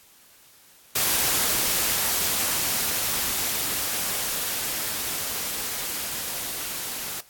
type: noise with level ramp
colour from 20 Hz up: white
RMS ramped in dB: -22 to -32 dBFS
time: 0.95-7.21 s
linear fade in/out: 10 ms
effects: white hiss -54 dBFS RMS until 7.29 s + AAC 64 kbps